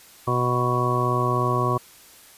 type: harmonic tone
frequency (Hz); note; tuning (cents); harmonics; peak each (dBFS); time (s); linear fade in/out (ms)
123.47; B2; 0; 1 / 2 / 3 / 4 / 5 / 6 / 8 / 9; -24 / -32 / -27 / -33 / -31 / -34 / -29 / -24; 0.27-1.78; 10
effects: white hiss -49 dBFS RMS until 2.37 s + resampled to 32000 Hz